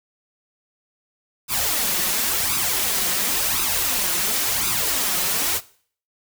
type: noise with flanger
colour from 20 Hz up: white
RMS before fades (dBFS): -22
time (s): 1.48-5.61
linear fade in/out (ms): 50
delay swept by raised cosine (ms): 0.8 to 5.6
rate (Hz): 0.94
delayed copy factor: +0.7
effects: noise-tail reverb RT60 0.5 s tail -19 dB re dry